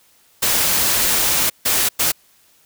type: noise bursts at uneven times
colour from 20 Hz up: white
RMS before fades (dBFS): -17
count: 3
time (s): 0.42-1.5 / 1.65-1.89 / 1.99-2.12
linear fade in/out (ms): 10
effects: white hiss -55 dBFS RMS until 2.65 s